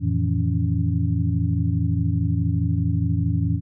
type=tone cluster; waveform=sine; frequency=88.4 / 113.2 / 154.9 / 167.4 / 280.9 Hz; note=F2 / A2 / D#3 / E3 / C#4; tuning=+22 / +50 / -7 / +27 / +23 cents; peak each=-23 / -23 / -30 / -25 / -29 dBFS; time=0-3.61 s; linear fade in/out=50 ms; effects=none